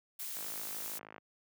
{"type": "noise", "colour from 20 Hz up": "blue", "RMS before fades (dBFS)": -41, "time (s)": [0.19, 0.99], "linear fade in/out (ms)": 10}
{"type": "click train", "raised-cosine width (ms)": 0.5, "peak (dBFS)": -33, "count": 44, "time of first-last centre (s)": [0.37, 1.181], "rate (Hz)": 53}
{"effects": ["high-pass 150 Hz 12 dB/octave"]}